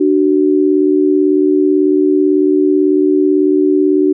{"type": "tone pair together", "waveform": "sine", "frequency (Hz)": [297.6, 375.7], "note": ["D4", "F#4"], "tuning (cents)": [23, 26], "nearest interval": "major third", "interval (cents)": 403, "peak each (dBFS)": -11, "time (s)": [0, 4.13], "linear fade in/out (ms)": 10, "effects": []}